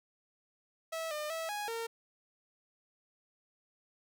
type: tone with pitch steps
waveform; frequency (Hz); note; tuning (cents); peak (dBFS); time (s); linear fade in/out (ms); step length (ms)
sawtooth; 650 / 603 / 651 / 830 / 458.4; E5 / D5 / E5 / G#5 / A#4; -24 / +46 / -22 / -1 / -29; -32; 0.92-1.87; 10; 190
effects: none